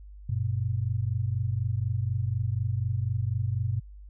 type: tone pair together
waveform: sine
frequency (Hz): 96.8 / 120.87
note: G2 / B2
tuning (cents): -21 / -37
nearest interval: major third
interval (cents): 384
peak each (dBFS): -28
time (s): 0.29-3.8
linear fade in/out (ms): 5
effects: added 50 Hz sine -43 dBFS peak until 4.09 s